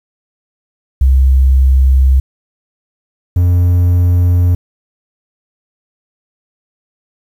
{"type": "tone pair in turn", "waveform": ["sine", "triangle"], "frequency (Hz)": [65.9, 88.42], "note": ["C2", "F2"], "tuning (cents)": [13, 22], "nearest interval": "perfect fourth", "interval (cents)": 509, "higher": "second", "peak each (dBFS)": -5, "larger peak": "neither", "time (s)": [[1.01, 2.2], [3.36, 4.55]], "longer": "neither", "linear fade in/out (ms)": 5, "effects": ["7-bit"]}